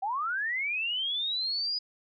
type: linear sweep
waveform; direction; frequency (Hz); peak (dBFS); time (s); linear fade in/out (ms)
sine; up; 740 to 4985; -28; 0.02-1.79; 10
effects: none